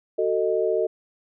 sine chord, D# diminished, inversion first, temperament just, 373.4 / 448 / 622.3 Hz, F#4 / A4 / D#5, +16 / +31 / 0 cents, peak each -25 / -23 / -25 dBFS, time 0.18-0.87 s, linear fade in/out 10 ms, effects none

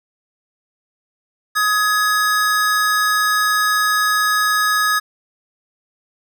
square tone pair together, 1257 / 1680 Hz, D#6 / G#6, +17 / +19 cents, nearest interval perfect fourth, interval 502 cents, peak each -18 / -18 dBFS, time 1.55-5 s, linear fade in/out 20 ms, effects none

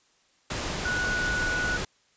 sine tone in noise, 1470 Hz, F#6, 12 cents flat, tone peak -26 dBFS, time 0.85-1.77 s, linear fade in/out 5 ms, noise pink, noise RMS -31 dBFS, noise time 0.5-1.85 s, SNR +2 dB, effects white hiss -65 dBFS RMS until 2.16 s + resampled to 16000 Hz

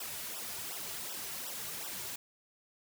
white noise with flanger, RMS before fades -41 dBFS, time 0-2.16 s, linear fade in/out 5 ms, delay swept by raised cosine 0.45 to 3.95 ms, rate 2.7 Hz, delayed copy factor -0.9, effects none

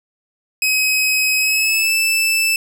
sawtooth tone with pitch glide, 2540 to 2640 Hz, D#7 to E7, +35 to +2 cents, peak -11 dBFS, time 0.62-2.56 s, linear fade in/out 2 ms, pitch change +67 cents, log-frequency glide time 1.38-1.93 s, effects none

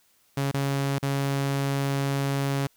sawtooth tone with dropouts, 138.59 Hz, C#3, in tune, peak -20 dBFS, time 0.37-2.67 s, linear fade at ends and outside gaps 5 ms, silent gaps 0.514-0.541 / 0.986-1.027 s, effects white hiss -64 dBFS RMS until 2.76 s

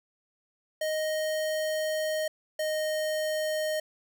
square tone pair in turn, 622.3 / 619.4 Hz, D#5 / D#5, 0 / -8 cents, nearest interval unison, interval 8 cents, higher first, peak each -28 dBFS, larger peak neither, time 0.81-2.28 / 2.59-3.8 s, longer first, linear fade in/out 5 ms, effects none

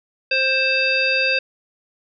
harmonic tone, 527 Hz, C5, 12 cents sharp, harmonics 1 / 3 / 5 / 7 / 9, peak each -24 / -24 / -18 / -28 / -26 dBFS, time 0.31-1.39 s, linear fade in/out 5 ms, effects none

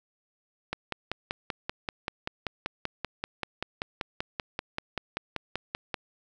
click train, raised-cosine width 0.3 ms, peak -14 dBFS, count 28, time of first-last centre 0.73-5.942 s, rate 5.18 Hz, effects none

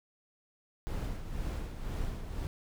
brown noise with tremolo, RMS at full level -34 dBFS, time 0.87-2.47 s, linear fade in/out 0 ms, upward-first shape sine, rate 2 Hz, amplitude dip 55%, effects none

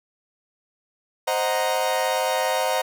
40% pulse chord, C half-diminished seventh, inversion none, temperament equal, 523.3 / 622.3 / 740 / 932.3 Hz, C5 / Eb5 / Gb5 / Bb5, 0 / 0 / 0 / 0 cents, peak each -25 / -26 / -26 / -26 dBFS, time 1.27-2.82 s, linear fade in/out 10 ms, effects none

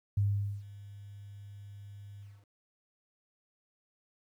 sine tone with ADSR envelope, 101.1 Hz, G#2, 46 cents flat, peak -24 dBFS, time 0.17-2.46 s, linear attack 6 ms, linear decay 450 ms, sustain -21 dB, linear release 240 ms, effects 11-bit

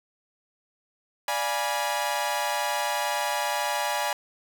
sawtooth chord, D diminished seventh, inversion none, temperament equal with one note detuned, 587.3 / 698.5 / 830.6 / 972.5 Hz, D5 / F5 / Ab5 / Cb6, 0 / 0 / 0 / -27 cents, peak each -28 / -31 / -25 / -27 dBFS, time 1.28-4.13 s, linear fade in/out 2 ms, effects none

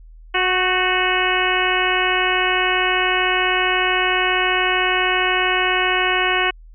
harmonic tone with a mistuned harmonic, 367.1 Hz, F#4, 14 cents flat, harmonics 1 / 2 / 3 / 4 / 5 / 6 / 7 / 8, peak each -24 / -24 / -24 / -24 / -24 / -24 / -24 / -24 dBFS, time 0.34-6.51 s, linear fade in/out 10 ms, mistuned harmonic 4, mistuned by +40 cents, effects added 40 Hz sine -39 dBFS peak until 6.74 s

